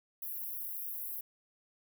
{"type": "high-pass noise", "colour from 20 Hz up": "white", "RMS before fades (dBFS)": -40, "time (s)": [0.22, 1.21], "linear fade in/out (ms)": 5, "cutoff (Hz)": 11000, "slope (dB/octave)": 96, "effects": []}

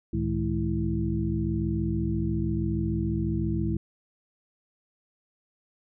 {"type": "tone cluster", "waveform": "sine", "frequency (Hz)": [68.9, 109.9, 156.1, 210.6, 329.4], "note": ["C#2", "A2", "D#3", "G#3", "E4"], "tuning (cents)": [-10, -2, 6, 24, -1], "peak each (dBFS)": -31, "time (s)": [0.13, 3.77], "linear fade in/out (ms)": 5, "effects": []}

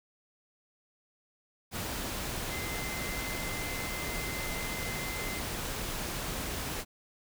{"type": "tone in noise", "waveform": "sine", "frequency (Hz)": 2069, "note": "C7", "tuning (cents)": -20, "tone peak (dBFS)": -40, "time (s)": [2.48, 5.42], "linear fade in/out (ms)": 50, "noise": "pink", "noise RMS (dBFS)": -36, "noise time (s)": [1.71, 6.85], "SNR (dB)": -7, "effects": []}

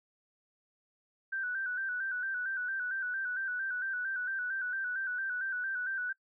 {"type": "tone with vibrato", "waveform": "sine", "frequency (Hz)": 1522, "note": "F#6", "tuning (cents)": 48, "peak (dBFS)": -32, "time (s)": [1.32, 6.13], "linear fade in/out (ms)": 10, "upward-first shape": "square", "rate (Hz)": 4.4, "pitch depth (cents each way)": 51, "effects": ["noise-tail reverb RT60 0.1 s tail -21 dB re dry"]}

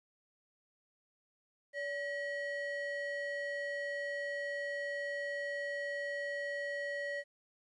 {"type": "ring-modulated tone", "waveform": "triangle", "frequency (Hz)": 1244.5, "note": "D#6", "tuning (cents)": 0, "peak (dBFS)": -31, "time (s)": [1.73, 7.24], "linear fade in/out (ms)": 50, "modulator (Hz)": 672, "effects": ["resampled to 22050 Hz", "12-bit"]}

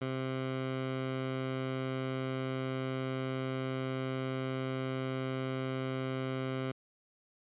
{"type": "tone", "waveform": "15% pulse", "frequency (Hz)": 131.3, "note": "C3", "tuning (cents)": 6, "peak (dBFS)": -27, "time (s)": [0.01, 6.72], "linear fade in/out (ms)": 10, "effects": ["resampled to 8000 Hz"]}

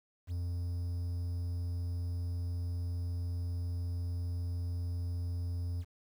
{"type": "tone with quantisation", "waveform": "triangle", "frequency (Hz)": 87.31, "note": "F2", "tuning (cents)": 0, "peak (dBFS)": -31, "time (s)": [0.27, 5.85], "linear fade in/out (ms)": 50, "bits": 10, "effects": []}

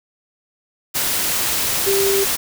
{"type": "tone in noise", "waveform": "sine", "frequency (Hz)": 393.7, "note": "G4", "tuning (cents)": 8, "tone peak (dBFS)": -16, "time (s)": [1.86, 2.25], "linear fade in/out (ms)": 20, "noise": "white", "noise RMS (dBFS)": -20, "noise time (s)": [0.94, 2.37], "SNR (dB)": 1, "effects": []}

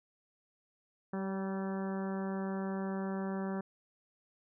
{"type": "harmonic tone with a mistuned harmonic", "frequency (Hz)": 193, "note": "G3", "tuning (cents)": -27, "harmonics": [1, 2, 3, 4, 5, 6, 7, 8, 9], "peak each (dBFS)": [-35, -41, -45, -47, -49, -51, -52, -53, -54], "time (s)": [1.13, 3.61], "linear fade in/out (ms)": 5, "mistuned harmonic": 3, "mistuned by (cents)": -18, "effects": []}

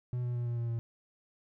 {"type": "tone with pitch steps", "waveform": "triangle", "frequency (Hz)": [123.47, 121.98, 120.51, 119.06, 117.62, 116.2], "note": ["B2", "B2", "B2", "A#2", "A#2", "A#2"], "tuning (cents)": [0, -21, -42, 37, 16, -5], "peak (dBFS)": -29, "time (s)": [0.13, 0.79], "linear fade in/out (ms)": 0, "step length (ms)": 110, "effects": []}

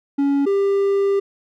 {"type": "tone pair in turn", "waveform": "triangle", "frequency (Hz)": [280.5, 396.7], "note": ["C#4", "G4"], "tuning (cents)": [21, 21], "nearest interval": "tritone", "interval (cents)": 600, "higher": "second", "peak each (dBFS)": -13, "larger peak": "neither", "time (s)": [[0.18, 0.46], [0.46, 1.2]], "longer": "second", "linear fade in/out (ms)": 10, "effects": []}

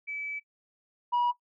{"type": "tone pair in turn", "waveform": "sine", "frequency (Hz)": [2300, 967], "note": ["D7", "B5"], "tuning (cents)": [-37, -37], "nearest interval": "octave + minor third", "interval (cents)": 1500, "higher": "first", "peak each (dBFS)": [-33, -21], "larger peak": "second", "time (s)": [[0.07, 0.4], [1.12, 1.32]], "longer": "first", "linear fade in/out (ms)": 20, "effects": ["noise-tail reverb RT60 0.1 s tail -17 dB re dry", "tanh soft clip ceiling -22 dBFS"]}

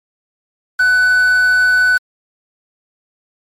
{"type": "tone with quantisation", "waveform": "triangle", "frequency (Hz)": 1496, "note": "F#6", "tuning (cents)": 19, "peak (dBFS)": -7, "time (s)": [0.79, 1.98], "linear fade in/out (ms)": 10, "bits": 5, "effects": ["MP3 64 kbps"]}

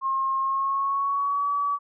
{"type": "tone with pitch glide", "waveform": "sine", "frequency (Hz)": [1072, 1142.3], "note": ["C6", "D6"], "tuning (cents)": [42, -48], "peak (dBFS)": -22, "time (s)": [0.01, 1.79], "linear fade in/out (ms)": 50, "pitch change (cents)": 110, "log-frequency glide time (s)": [0.4, 1.49], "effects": []}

